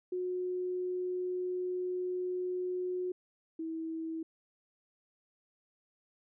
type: tone pair in turn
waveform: sine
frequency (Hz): 363.6 / 323.9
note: F#4 / E4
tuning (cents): -30 / -30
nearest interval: major second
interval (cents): 200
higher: first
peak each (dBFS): -32 / -35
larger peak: first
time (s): 0.12-3.12 / 3.59-4.23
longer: first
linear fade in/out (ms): 5
effects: none